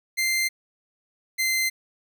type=tone pair in turn; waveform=sawtooth; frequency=2087 / 2075 Hz; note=C7 / C7; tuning=-5 / -15 cents; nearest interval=unison; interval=10 cents; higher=first; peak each=-18 dBFS; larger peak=neither; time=0.17-0.49 / 1.38-1.7 s; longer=neither; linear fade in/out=20 ms; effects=none

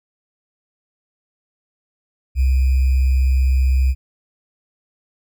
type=tone with sample-and-hold; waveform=sine; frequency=65.41 Hz; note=C2; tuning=in tune; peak=-12 dBFS; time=2.35-3.95 s; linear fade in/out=50 ms; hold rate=2450 Hz; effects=none

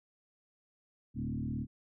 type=tone with frequency modulation; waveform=sine; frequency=174.2 Hz; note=F3; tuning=4 cents flat; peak=-33 dBFS; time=1.14-1.67 s; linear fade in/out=50 ms; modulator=37.8 Hz; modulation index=2.6; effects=none

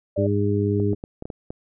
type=tone; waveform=sine; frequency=587.3 Hz; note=D5; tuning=in tune; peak=-23 dBFS; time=0.16-0.27 s; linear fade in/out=10 ms
type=harmonic tone; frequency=102 Hz; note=G#2; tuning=31 cents flat; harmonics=1 / 2 / 3 / 4; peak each=-22 / -26 / -26 / -24 dBFS; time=0.17-0.95 s; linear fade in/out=20 ms
type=clicks; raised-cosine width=2 ms; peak=-19 dBFS; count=7; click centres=0.8 / 0.932 / 1.039 / 1.224 / 1.255 / 1.302 / 1.505 s
effects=none

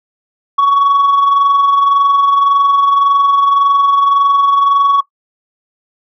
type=tone with amplitude modulation; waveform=sine; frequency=1120 Hz; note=C#6; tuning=18 cents sharp; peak=-3 dBFS; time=0.58-5.01 s; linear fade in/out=10 ms; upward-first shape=sine; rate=21.8 Hz; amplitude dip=45%; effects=noise-tail reverb RT60 0.1 s tail -19 dB re dry + tanh soft clip ceiling -5 dBFS

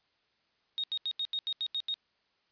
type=tone bursts; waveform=sine; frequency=3729 Hz; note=A#7; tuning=in tune; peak=-30 dBFS; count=9; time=0.78-1.941 s; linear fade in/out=0 ms; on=57 ms; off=81 ms; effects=white hiss -73 dBFS RMS until 2.51 s + resampled to 11025 Hz

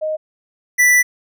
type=tone pair in turn; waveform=sine / square; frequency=622 / 1974.7 Hz; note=D#5 / B6; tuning=-1 / -1 cents; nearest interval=octave + minor sixth; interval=2000 cents; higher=second; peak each=-18 / -10 dBFS; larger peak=second; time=0.01-0.17 / 0.78-1.03 s; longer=second; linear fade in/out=20 ms; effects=none

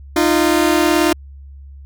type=tone pair together; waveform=sawtooth; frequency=307.5 / 346 Hz; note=D#4 / F4; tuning=-20 / -16 cents; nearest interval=major second; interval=204 cents; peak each=-11 dBFS; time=0.16-1.13 s; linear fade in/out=5 ms; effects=added 69 Hz sine -34 dBFS peak until 1.85 s

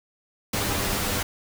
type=noise with comb filter; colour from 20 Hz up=pink; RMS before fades=-26 dBFS; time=0.53-1.23 s; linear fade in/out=5 ms; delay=10 ms; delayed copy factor=+0.6; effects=none

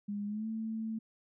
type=tone with pitch glide; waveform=sine; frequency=204.6 to 221.8 Hz; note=G#3 to A3; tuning=-26 to +14 cents; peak=-34 dBFS; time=0.08-0.99 s; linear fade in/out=10 ms; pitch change=+140 cents; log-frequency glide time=0.26-0.47 s; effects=none

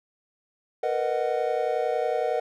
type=chord; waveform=triangle; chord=B major seventh; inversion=third; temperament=just; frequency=463 / 493.9 / 617.4 / 740.8 Hz; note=A#4 / B4 / D#5 / F#5; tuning=-12 / 0 / -14 / +2 cents; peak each=-27 dBFS; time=0.83-2.4 s; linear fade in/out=5 ms; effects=none

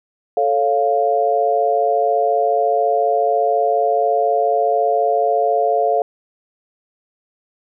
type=chord; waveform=sine; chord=A augmented; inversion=none; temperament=equal; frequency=440 / 554.4 / 698.5 Hz; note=A4 / C#5 / E#5; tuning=0 / 0 / 0 cents; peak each=-19 / -20 / -16 dBFS; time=0.37-6.02 s; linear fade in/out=2 ms; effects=none

